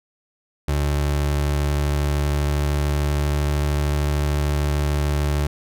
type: tone with pitch glide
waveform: 30% pulse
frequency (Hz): 72.6 to 73.23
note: D2 to D2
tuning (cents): -19 to -4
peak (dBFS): -16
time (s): 0.68-5.47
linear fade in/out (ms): 5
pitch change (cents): +15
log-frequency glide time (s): 1.62-3.6
effects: none